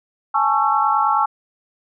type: chord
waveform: sine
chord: A major seventh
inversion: third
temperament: equal with one note detuned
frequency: 830.6 / 880 / 1108.7 / 1340 Hz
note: G#5 / A5 / C#6 / E6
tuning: 0 / 0 / 0 / +28 cents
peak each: -20 dBFS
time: 0.34-1.26 s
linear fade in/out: 10 ms
effects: none